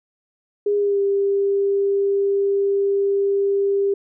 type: tone with pitch glide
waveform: sine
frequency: 410 to 397.6 Hz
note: G#4 to G4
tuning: -22 to +25 cents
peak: -16 dBFS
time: 0.66-3.94 s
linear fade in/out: 5 ms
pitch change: -53 cents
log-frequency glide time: 0.76-1 s
effects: none